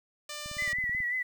5% pulse tone, 595 Hz, D5, 22 cents sharp, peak -26 dBFS, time 0.29-0.73 s, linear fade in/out 5 ms
click train, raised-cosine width 5 ms, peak -34 dBFS, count 11, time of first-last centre 0.46-1.003 s, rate 18.4 Hz
sine tone with vibrato, 1975.5 Hz, B6, in tune, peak -28 dBFS, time 0.58-1.23 s, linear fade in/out 10 ms, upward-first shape sine, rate 5.6 Hz, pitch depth 50 cents each way
effects 10-bit

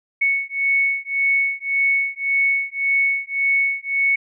sine beating tone pair, 2213 / 2214.8 Hz, C#7 / C#7, -3 / -2 cents, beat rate 1.8 Hz, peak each -20 dBFS, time 0.21-4.16 s, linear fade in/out 10 ms, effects none

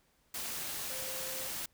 sine tone in noise, 523.3 Hz, C5, in tune, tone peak -46 dBFS, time 0.9-1.48 s, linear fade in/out 5 ms, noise white, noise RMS -39 dBFS, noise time 0.34-1.66 s, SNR -10 dB, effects pink hiss -71 dBFS RMS until 1.73 s

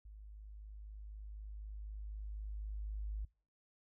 sine tone with level ramp, 52 Hz, G#1, 3 cents sharp, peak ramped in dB -50 to -37 dBFS, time 0.05-3.25 s, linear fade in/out 5 ms, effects noise-tail reverb RT60 0.4 s tail -26 dB re dry

